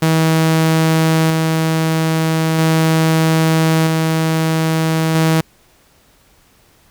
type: tone with tremolo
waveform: sawtooth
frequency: 160.6 Hz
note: E3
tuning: 45 cents flat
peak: -7 dBFS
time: 0.02-5.41 s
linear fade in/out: 5 ms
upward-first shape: square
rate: 0.39 Hz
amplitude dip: 25%
effects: pink hiss -52 dBFS RMS until 6.9 s